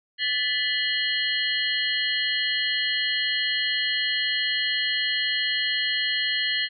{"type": "tone cluster", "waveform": "sine", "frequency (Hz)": [1744, 1987, 2913, 3208, 4200], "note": ["A6", "B6", "F#7", "G7", "C8"], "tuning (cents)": [-16, 10, -28, 39, 6], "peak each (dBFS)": -29, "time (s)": [0.18, 6.69], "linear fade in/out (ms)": 50, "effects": []}